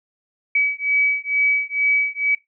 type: beating tone pair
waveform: sine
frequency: 2279 / 2281.2 Hz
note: C#7 / C#7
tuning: +47 / +49 cents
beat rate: 2.2 Hz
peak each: -20 / -20 dBFS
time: 0.55-2.35 s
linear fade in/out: 5 ms
effects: noise-tail reverb RT60 0.2 s tail -20 dB re dry